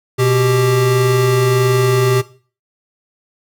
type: tone pair together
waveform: square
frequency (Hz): 123.6 / 392.4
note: B2 / G4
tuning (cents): +2 / +2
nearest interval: octave + minor sixth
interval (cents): 2000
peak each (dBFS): -15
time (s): 0.18-2.22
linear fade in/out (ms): 20
effects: noise-tail reverb RT60 0.4 s tail -17 dB re dry